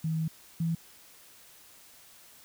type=tone pair in turn; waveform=sine; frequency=160 / 165.26 Hz; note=D#3 / E3; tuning=+49 / +5 cents; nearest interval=minor second; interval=56 cents; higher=second; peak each=-27 / -26 dBFS; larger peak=second; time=0.04-0.28 / 0.6-0.75 s; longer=first; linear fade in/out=5 ms; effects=white hiss -55 dBFS RMS until 2.44 s